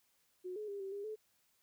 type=tone with pitch steps; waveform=sine; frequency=365.4 / 424.3 / 401.9 / 387.5 / 403.8 / 431.8 Hz; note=F#4 / G#4 / G4 / G4 / G#4 / A4; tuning=-22 / +37 / +43 / -20 / -49 / -33 cents; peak=-40 dBFS; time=0.44-1.16 s; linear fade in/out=20 ms; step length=120 ms; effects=white hiss -75 dBFS RMS until 1.62 s